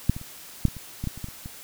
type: clicks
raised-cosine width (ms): 5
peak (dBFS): -6 / -21 / -29 / -6 / -23 / -26 / -17 / -15 / -27 / -20 / -28 / -24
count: 12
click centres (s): 0.096 / 0.165 / 0.214 / 0.653 / 0.683 / 0.767 / 1.04 / 1.073 / 1.176 / 1.243 / 1.286 / 1.459
effects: white hiss -44 dBFS RMS until 1.63 s